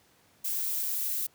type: noise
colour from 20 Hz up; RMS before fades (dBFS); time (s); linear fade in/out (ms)
violet; -31; 0.44-1.27; 10
effects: pink hiss -63 dBFS RMS until 1.34 s + high-pass 100 Hz 12 dB/octave